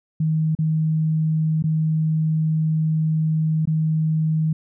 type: tone with dropouts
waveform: sine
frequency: 157.6 Hz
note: D#3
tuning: 23 cents sharp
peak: -17 dBFS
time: 0.2-4.53 s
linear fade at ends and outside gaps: 5 ms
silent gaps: 0.551-0.588 / 1.625-1.639 / 3.655-3.673 s
effects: none